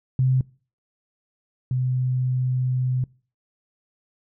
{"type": "tone pair in turn", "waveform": "sine", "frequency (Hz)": [129.8, 127.5], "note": ["C3", "C3"], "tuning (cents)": [-13, -44], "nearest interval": "unison", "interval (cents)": 31, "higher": "first", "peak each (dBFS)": [-16, -20], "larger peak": "first", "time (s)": [[0.19, 0.41], [1.71, 3.04]], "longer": "second", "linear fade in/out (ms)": 2, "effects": ["noise-tail reverb RT60 0.4 s tail -24 dB re dry"]}